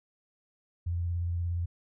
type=tone with vibrato; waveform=sine; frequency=86.3 Hz; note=F2; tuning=20 cents flat; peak=-28 dBFS; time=0.86-1.66 s; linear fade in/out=10 ms; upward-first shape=sine; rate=17 Hz; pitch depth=26 cents each way; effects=none